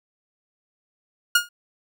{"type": "tone with exponential decay", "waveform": "sawtooth", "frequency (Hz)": 1429, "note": "F6", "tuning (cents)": 39, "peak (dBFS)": -8, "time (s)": [1.35, 1.49], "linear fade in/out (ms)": 5, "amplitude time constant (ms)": 29, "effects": []}